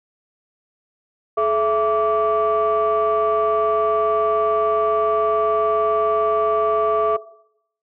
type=tone cluster; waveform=sine; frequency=428.2 / 666 / 1161 Hz; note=A4 / E5 / D6; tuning=-47 / +18 / -20 cents; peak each=-19 dBFS; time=1.37-7.17 s; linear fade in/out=10 ms; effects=noise-tail reverb RT60 0.7 s tail -17 dB re dry + tanh soft clip ceiling -10 dBFS